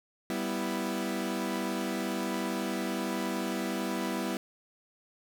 sawtooth chord, E minor, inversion first, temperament equal, 196 / 246.9 / 329.6 Hz, G3 / B3 / E4, 0 / 0 / 0 cents, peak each -31 dBFS, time 0.3-4.37 s, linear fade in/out 0 ms, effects none

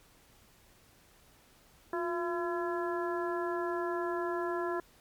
harmonic tone with a mistuned harmonic, 338.8 Hz, E4, 48 cents sharp, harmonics 1 / 2 / 3 / 4 / 5, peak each -33 / -38 / -38 / -42 / -42 dBFS, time 1.93-4.8 s, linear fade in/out 2 ms, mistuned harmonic 1, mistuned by +74 cents, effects pink hiss -62 dBFS RMS until 5 s + MP3 96 kbps

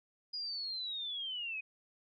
sine linear sweep, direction down, 4933 to 2489 Hz, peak -37 dBFS, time 0.33-1.61 s, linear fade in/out 10 ms, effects none

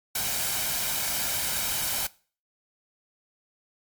white noise with comb filter, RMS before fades -28 dBFS, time 0.15-2.07 s, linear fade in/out 5 ms, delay 1.3 ms, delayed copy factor +0.5, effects noise-tail reverb RT60 0.4 s tail -21 dB re dry + MP3 96 kbps

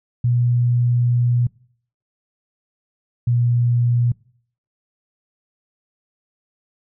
sine tone pair in turn, 121.3 / 120.32 Hz, B2 / B2, -31 / -45 cents, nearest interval unison, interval 14 cents, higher first, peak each -14 / -14 dBFS, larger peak neither, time 0.24-1.47 / 3.27-4.12 s, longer first, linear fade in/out 5 ms, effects noise-tail reverb RT60 0.6 s tail -24 dB re dry

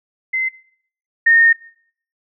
sine tone pair in turn, 2062 / 1837 Hz, C7 / A#6, -26 / -26 cents, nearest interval major second, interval 200 cents, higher first, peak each -16 / -8 dBFS, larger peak second, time 0.33-0.49 / 1.26-1.53 s, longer second, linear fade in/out 10 ms, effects noise-tail reverb RT60 0.6 s tail -21 dB re dry

